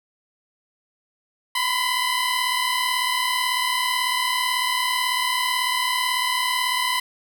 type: tone pair together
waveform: 15% pulse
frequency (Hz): 987.8 / 1025.9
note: B5 / C6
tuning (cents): 0 / -34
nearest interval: minor second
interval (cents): 66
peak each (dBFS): -17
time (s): 1.55-7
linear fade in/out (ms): 5
effects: none